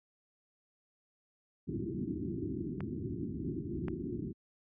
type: low-pass noise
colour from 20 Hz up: white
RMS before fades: -37 dBFS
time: 1.67-4.33 s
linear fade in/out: 20 ms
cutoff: 380 Hz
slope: 96 dB/octave
type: clicks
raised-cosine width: 0.5 ms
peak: -28 dBFS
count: 2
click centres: 2.806 / 3.883 s
effects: high-pass 80 Hz 12 dB/octave